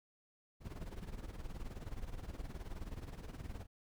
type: noise with tremolo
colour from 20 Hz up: brown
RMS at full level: -42 dBFS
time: 0.6-3.67 s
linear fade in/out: 50 ms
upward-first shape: sine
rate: 19 Hz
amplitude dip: 75%
effects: none